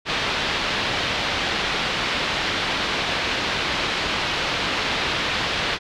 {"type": "low-pass noise", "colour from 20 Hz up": "white", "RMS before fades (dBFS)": -24, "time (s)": [0.05, 5.79], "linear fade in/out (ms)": 50, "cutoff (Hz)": 3900, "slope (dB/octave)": 24, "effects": []}